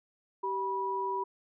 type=tone pair together; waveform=sine; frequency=387.5 / 975.6 Hz; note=G4 / B5; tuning=-20 / -21 cents; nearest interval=octave + major third; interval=1599 cents; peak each=-35 / -31 dBFS; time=0.43-1.24 s; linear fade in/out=10 ms; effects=none